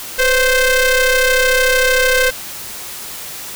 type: ring-modulated tone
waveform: sawtooth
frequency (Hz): 523.3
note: C5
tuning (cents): 0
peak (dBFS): -4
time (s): 0.18-2.31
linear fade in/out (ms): 20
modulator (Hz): 1030
effects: white hiss -29 dBFS RMS until 3.55 s